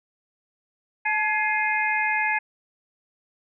sine tone cluster, 866 / 1686 / 2110 / 2499 Hz, A5 / G#6 / C7 / D#7, -28 / +26 / +14 / +7 cents, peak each -26 / -26 / -26 / -28 dBFS, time 1.05-2.39 s, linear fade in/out 10 ms, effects none

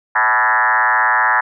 sine tone with frequency modulation, 1334 Hz, E6, 20 cents sharp, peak -11 dBFS, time 0.15-1.41 s, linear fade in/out 10 ms, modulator 116 Hz, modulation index 4.5, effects none

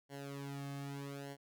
sawtooth tone with flanger, 140 Hz, C#3, 18 cents sharp, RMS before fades -45 dBFS, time 0.09-1.37 s, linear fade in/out 50 ms, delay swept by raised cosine 0.8 to 2.1 ms, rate 0.8 Hz, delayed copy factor -0.85, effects none

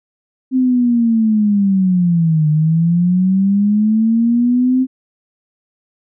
sine linear two-way sweep, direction down then up, 261.6 to 150.9 to 261.6 Hz, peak -10 dBFS, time 0.51-4.87 s, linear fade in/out 50 ms, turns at 2.49 s, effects none

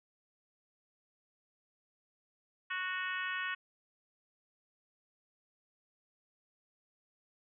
harmonic tone, 369.2 Hz, F#4, 4 cents flat, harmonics 3 / 4 / 5 / 6 / 7 / 8 / 9, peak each -42 / -39 / -39 / -48 / -43 / -47 / -54 dBFS, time 2.7-3.55 s, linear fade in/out 10 ms, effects none

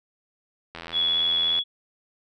click train, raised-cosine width 0.3 ms, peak -20 dBFS, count 71, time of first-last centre 0.75-1.588 s, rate 83.5 Hz
sine tone with vibrato, 3386 Hz, G#7, 33 cents sharp, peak -20 dBFS, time 0.92-1.64 s, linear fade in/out 50 ms, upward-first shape triangle, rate 17 Hz, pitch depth 22 cents each way
effects none

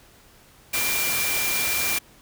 sine tone in noise, 2374 Hz, D7, 18 cents sharp, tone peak -27 dBFS, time 0.73-1.99 s, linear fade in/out 10 ms, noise white, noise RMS -25 dBFS, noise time 0.73-1.99 s, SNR -5 dB, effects pink hiss -53 dBFS RMS until 2.21 s

